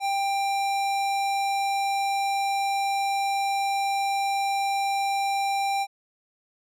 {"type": "tone with hard clipping", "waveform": "sine", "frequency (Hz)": 791, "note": "G5", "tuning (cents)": 15, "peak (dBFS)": -25, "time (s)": [0, 5.87], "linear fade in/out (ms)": 50, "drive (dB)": 18, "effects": []}